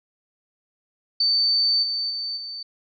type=tone with level steps; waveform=sine; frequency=4556 Hz; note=C#8; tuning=47 cents sharp; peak=-17 / -23 / -26 / -31 dBFS; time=1.2-2.63 s; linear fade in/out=5 ms; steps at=1.82 / 2.09 / 2.36 s; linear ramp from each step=20 ms; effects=none